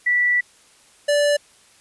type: tone pair in turn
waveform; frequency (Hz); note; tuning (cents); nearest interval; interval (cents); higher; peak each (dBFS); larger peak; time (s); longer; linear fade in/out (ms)
sine / square; 1960 / 582.7; B6 / D5; -14 / -14; octave + major sixth; 2100; first; -15 / -16; first; 0.06-0.41 / 1.08-1.37; first; 10
effects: white hiss -53 dBFS RMS until 1.8 s + resampled to 24000 Hz